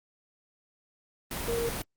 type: tone in noise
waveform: sine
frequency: 466.2 Hz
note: A#4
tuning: in tune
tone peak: -28 dBFS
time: 1.48-1.69 s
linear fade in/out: 2 ms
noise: pink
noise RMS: -34 dBFS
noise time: 1.31-1.82 s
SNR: +3 dB
effects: Opus 24 kbps